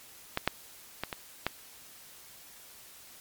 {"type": "clicks", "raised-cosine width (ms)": 0.3, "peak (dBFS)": [-12, -8, -15, -18, -11], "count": 5, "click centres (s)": [0.374, 0.476, 1.036, 1.128, 1.466], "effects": ["white hiss -52 dBFS RMS until 3.2 s", "MP3 96 kbps"]}